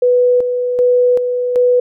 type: tone with tremolo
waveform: sine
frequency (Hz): 493.9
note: B4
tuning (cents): 0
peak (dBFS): -8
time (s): 0.02-1.8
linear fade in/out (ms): 5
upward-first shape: square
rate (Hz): 1.3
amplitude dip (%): 50
effects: none